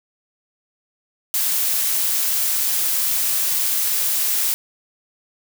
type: noise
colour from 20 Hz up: blue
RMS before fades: -20 dBFS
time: 1.34-4.54 s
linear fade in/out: 0 ms
effects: none